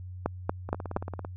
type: two click trains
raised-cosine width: 1 ms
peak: -22 / -12 dBFS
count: 11 / 4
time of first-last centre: 0.69-1.249 / 0.26-0.964 s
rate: 17.9 / 4.26 Hz
effects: added 91 Hz sine -38 dBFS peak until 1.36 s